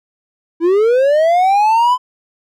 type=linear sweep; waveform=triangle; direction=up; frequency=321.7 to 1020 Hz; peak=-7 dBFS; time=0.6-1.98 s; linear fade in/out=50 ms; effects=none